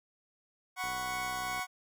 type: chord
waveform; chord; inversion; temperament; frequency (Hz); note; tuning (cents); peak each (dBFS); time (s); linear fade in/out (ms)
25% pulse; F# suspended fourth; none; equal; 740 / 987.8 / 1108.7; F#5 / B5 / C#6; 0 / 0 / 0; -33 / -39 / -34; 0.76-1.67; 50
type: click train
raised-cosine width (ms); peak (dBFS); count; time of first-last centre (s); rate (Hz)
2; -37; 49; 0.84-1.594; 63.7
effects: none